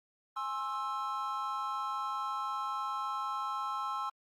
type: chord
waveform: triangle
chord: Ab augmented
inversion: none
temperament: equal with one note detuned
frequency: 830.6 / 1062.3 / 1318.5 Hz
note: Ab5 / C6 / E6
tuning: 0 / +26 / 0 cents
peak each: -39 / -35 / -35 dBFS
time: 0.36-4.1 s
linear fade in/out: 10 ms
effects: Opus 32 kbps